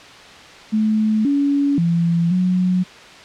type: tone with pitch steps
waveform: sine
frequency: 216.3 / 282.8 / 169.2 / 182.6 Hz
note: A3 / C#4 / E3 / F#3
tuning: -29 / +35 / +45 / -23 cents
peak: -14 dBFS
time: 0.72-2.84 s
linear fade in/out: 20 ms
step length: 530 ms
effects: white hiss -40 dBFS RMS until 3.24 s + low-pass 4000 Hz 12 dB/octave